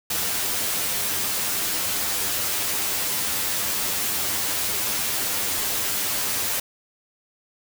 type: noise with comb filter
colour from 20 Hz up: white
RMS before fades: -25 dBFS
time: 0.1-6.6 s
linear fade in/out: 5 ms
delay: 10 ms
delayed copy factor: +0.55
effects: none